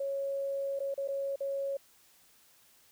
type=tone with dropouts; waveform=sine; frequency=552 Hz; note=C#5; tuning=7 cents flat; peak=-31 dBFS; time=0-1.77 s; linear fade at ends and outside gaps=5 ms; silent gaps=0.792-0.802 / 0.942-0.977 / 1.077-1.085 / 1.359-1.405 s; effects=white hiss -63 dBFS RMS until 2.91 s